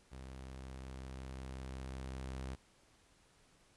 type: tone with level ramp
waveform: sawtooth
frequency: 65.4 Hz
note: C2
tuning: in tune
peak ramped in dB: -44 to -37 dBFS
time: 0.11-2.56 s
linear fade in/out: 20 ms
effects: pink hiss -68 dBFS RMS until 3.76 s + resampled to 24000 Hz